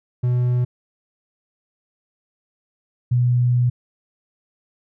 triangle / sine tone pair in turn, 123.47 / 122.94 Hz, B2 / B2, 0 / -7 cents, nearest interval unison, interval 7 cents, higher first, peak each -14 dBFS, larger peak neither, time 0.23-0.65 / 3.11-3.7 s, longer second, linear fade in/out 10 ms, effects none

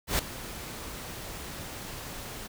pink noise with ADSR envelope, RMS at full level -24 dBFS, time 0.07-2.48 s, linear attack 120 ms, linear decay 4 ms, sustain -16 dB, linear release 21 ms, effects none

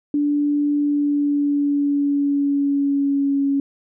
sine tone with pitch glide, 291.3 to 278.1 Hz, D4 to C#4, -14 to +6 cents, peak -16 dBFS, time 0.14-3.6 s, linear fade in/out 2 ms, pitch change -80 cents, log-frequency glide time 0.76-3.46 s, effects none

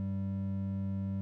triangle tone pair together, 97.2 / 194.4 Hz, G2 / G3, -14 / -14 cents, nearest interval octave, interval 1200 cents, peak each -33 / -33 dBFS, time 0-1.21 s, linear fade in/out 0 ms, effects none

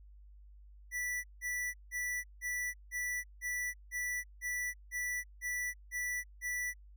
square tone bursts, 1966 Hz, B6, 8 cents flat, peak -35 dBFS, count 12, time 0.91-6.74 s, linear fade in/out 50 ms, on 330 ms, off 170 ms, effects added 50 Hz sine -53 dBFS peak until 6.96 s

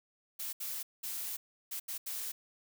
blue noise bursts at uneven times, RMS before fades -39 dBFS, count 6, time 0.39-0.53 / 0.6-0.83 / 1.03-1.37 / 1.71-1.8 / 1.88-1.98 / 2.06-2.32 s, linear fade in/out 10 ms, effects none

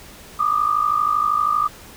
sine tone pair together, 1181.3 / 1234 Hz, D6 / D#6, +10 / -15 cents, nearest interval minor second, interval 75 cents, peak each -19 dBFS, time 0.39-1.68 s, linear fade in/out 10 ms, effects pink hiss -42 dBFS RMS until 1.96 s

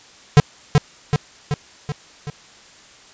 square tone with echo, 146.9 Hz, D3, 1 cent sharp, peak -6 dBFS, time 0.37-0.4 s, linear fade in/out 0 ms, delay 380 ms, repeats 5, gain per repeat -4 dB, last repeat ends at 2.3 s, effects white hiss -46 dBFS RMS until 3.13 s + resampled to 16000 Hz

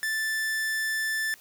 45% pulse tone, 1760 Hz, A6, in tune, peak -26 dBFS, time 0.03-1.34 s, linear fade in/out 0 ms, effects white hiss -54 dBFS RMS until 1.4 s

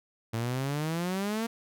sawtooth exponential sweep, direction up, 111.1 to 233.1 Hz, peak -25 dBFS, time 0.33-1.47 s, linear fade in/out 10 ms, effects none

